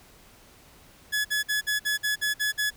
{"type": "tone bursts", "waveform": "sawtooth", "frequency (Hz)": 1700, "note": "G#6", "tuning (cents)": 40, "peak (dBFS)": -20, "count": 9, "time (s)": [1.12, 2.706], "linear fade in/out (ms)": 20, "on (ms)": 130, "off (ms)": 52, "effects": ["pink hiss -54 dBFS RMS until 2.76 s"]}